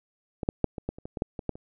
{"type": "clicks", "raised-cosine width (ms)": 2, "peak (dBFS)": [-18, -10, -8, -21, -16, -29, -24, -20, -12, -21, -14, -29], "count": 12, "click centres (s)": [0.432, 0.489, 0.643, 0.782, 0.89, 0.985, 1.055, 1.172, 1.221, 1.392, 1.493, 1.555], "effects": []}